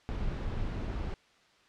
brown noise, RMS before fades -34 dBFS, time 0.09-1.14 s, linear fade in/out 0 ms, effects white hiss -63 dBFS RMS until 1.68 s + low-pass 4000 Hz 12 dB/octave

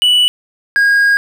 triangle tone pair in turn, 2957 / 1632.9 Hz, F#7 / G#6, -2 / -30 cents, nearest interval minor seventh, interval 1028 cents, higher first, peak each -6 dBFS, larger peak neither, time 0.02-0.28 / 0.76-1.17 s, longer second, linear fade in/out 0 ms, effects none

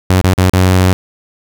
sawtooth tone with dropouts, 92.5 Hz, F#2, in tune, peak -3 dBFS, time 0.1-0.93 s, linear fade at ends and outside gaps 0 ms, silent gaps 0.213-0.24 / 0.337-0.379 / 0.496-0.535 s, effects none

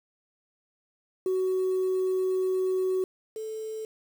sine tone pair in turn, 373.8 / 438.1 Hz, F#4 / A4, +18 / -7 cents, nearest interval minor third, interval 275 cents, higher second, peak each -22 / -32 dBFS, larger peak first, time 1.26-3.04 / 3.36-3.85 s, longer first, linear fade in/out 2 ms, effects tanh soft clip ceiling -21 dBFS + 8-bit

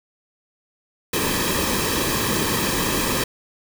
pink noise with comb filter, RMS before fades -22 dBFS, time 1.13-3.24 s, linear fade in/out 5 ms, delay 1.4 ms, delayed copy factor -0.65, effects none

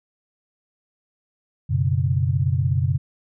sine chord, F# suspended fourth, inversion none, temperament equal with one note detuned, 92.5 / 123.47 / 139.96 Hz, F#2 / B2 / C#3, 0 / 0 / +17 cents, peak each -22 dBFS, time 1.69-2.98 s, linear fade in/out 20 ms, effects none

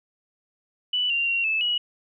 sine tone with pitch steps, 2970 / 2775 / 2750 / 2620 / 2917 Hz, F#7 / F7 / F7 / E7 / F#7, +6 / -12 / -27 / -11 / -25 cents, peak -21 dBFS, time 0.93-1.78 s, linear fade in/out 5 ms, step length 170 ms, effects none

